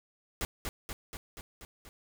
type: noise with echo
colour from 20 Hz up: pink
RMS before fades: -33 dBFS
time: 0.41-0.45 s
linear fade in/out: 0 ms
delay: 240 ms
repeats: 6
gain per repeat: -3 dB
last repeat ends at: 1.89 s
effects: none